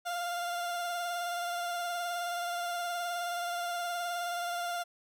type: tone with vibrato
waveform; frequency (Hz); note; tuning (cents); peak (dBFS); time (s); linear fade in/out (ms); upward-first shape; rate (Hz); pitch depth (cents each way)
30% pulse; 698.5; F5; 0; -30; 0.05-4.84; 20; sine; 19; 24
effects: none